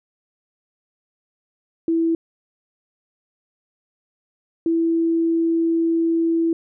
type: tone pair in turn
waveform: sine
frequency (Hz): 329.6 / 330.8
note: E4 / E4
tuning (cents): 0 / +6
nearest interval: unison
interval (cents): 6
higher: second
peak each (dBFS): -16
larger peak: neither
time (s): 1.88-2.15 / 4.66-6.53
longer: second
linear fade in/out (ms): 2
effects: none